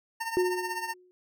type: tone with tremolo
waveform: 25% pulse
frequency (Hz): 910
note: A#5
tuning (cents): -42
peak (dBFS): -25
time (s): 0.2-0.94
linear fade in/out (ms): 10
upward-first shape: triangle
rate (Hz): 16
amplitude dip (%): 75
type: tone with exponential decay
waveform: sine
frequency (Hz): 363.1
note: F#4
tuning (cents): -33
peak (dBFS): -20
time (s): 0.37-1.11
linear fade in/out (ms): 0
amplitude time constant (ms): 160
effects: none